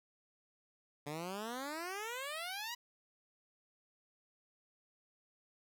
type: exponential sweep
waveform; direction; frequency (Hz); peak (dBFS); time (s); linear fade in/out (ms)
10% pulse; up; 142.1 to 987.8; -32; 1.06-2.75; 10
effects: none